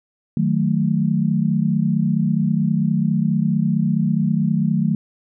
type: chord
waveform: sine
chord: D# diminished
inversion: none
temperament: equal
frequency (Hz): 155.56 / 185 / 220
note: D#3 / F#3 / A3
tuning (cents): 0 / 0 / 0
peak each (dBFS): -20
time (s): 0.37-4.95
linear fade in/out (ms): 2
effects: none